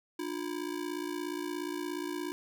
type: ring-modulated tone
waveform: square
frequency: 326.8 Hz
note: E4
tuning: 15 cents flat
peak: -32 dBFS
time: 0.19-2.32 s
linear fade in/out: 0 ms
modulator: 28.5 Hz
effects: none